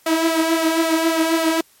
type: tone with flanger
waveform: sawtooth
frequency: 325.4 Hz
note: E4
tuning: 22 cents flat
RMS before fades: -18 dBFS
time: 0.06-1.61 s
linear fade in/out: 5 ms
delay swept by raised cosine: 1.6 to 4.4 ms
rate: 3.7 Hz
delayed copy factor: +0.6
effects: white hiss -54 dBFS RMS until 1.8 s + MP3 64 kbps